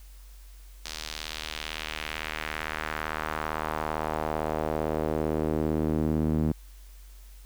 sawtooth tone with band-pass filter sweep, 77.78 Hz, D#2, in tune, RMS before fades -30 dBFS, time 0.85-6.52 s, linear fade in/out 5 ms, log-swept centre 5000 to 220 Hz, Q 1.4, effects added 47 Hz sine -45 dBFS peak until 7.45 s + white hiss -58 dBFS RMS until 7.45 s

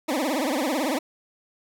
20% pulse tone with vibrato, 283.7 Hz, C#4, 40 cents sharp, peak -18 dBFS, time 0.08-0.99 s, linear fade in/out 10 ms, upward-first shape triangle, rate 18 Hz, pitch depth 280 cents each way, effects none

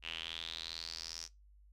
sawtooth tone with band-pass filter sweep, 82.41 Hz, E2, in tune, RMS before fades -44 dBFS, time 0.02-1.29 s, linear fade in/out 50 ms, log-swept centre 2800 to 5700 Hz, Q 6.5, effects noise-tail reverb RT60 0.2 s tail -19 dB re dry + added 50 Hz sine -59 dBFS peak until 1.72 s

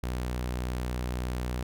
sawtooth tone, 61.74 Hz, B1, in tune, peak -26 dBFS, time 0.03-1.63 s, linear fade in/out 5 ms, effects none

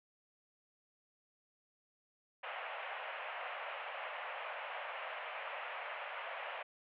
pink band-pass noise, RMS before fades -44 dBFS, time 2.43-6.63 s, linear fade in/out 10 ms, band 550 to 2900 Hz, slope 48 dB/octave, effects none

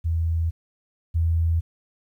sine tone pair in turn, 82.41 / 82.75 Hz, E2 / E2, 0 / +7 cents, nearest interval unison, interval 7 cents, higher second, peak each -20 / -18 dBFS, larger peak second, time 0.04-0.51 / 1.14-1.61 s, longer neither, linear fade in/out 20 ms, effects 10-bit

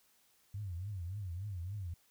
sine tone with vibrato, 94.2 Hz, F#2, 32 cents sharp, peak -38 dBFS, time 0.54-1.94 s, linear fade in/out 5 ms, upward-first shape triangle, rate 3.5 Hz, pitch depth 230 cents each way, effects white hiss -70 dBFS RMS until 2.1 s

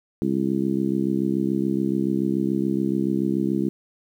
harmonic tone, 67 Hz, C2, 42 cents sharp, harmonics 2 / 3 / 4 / 5 / 6, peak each -32 / -24 / -26 / -25 / -33 dBFS, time 0.22-3.69 s, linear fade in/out 0 ms, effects 9-bit

